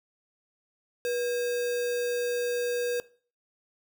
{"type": "tone with sample-and-hold", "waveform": "sine", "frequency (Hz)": 484.5, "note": "B4", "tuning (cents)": -33, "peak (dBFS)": -26, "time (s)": [1.05, 3], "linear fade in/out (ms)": 0, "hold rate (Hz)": 2100, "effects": ["noise-tail reverb RT60 0.4 s tail -19 dB re dry"]}